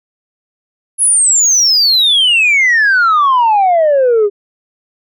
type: exponential sweep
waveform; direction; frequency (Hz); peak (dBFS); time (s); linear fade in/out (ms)
sine; down; 10730 to 397.1; -5; 0.98-4.3; 50
effects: tanh soft clip ceiling -5 dBFS